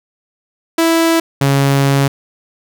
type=tone pair in turn; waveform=sawtooth; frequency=329.6 / 138.58 Hz; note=E4 / C#3; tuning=0 / 0 cents; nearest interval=octave + minor third; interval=1500 cents; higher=first; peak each=-6 dBFS; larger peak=neither; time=0.78-1.2 / 1.41-2.08 s; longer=second; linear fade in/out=5 ms; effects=none